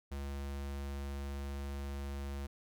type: tone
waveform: square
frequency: 69.8 Hz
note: C#2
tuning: 13 cents sharp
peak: -39 dBFS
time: 0.11-2.47 s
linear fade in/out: 10 ms
effects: none